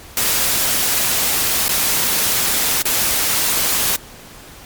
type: noise with dropouts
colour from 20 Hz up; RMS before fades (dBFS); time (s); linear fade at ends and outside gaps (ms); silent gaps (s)
white; -17; 0.17-3.96; 1; 1.682-1.692 / 2.82-2.854
effects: pink hiss -39 dBFS RMS until 4.65 s + MP3 96 kbps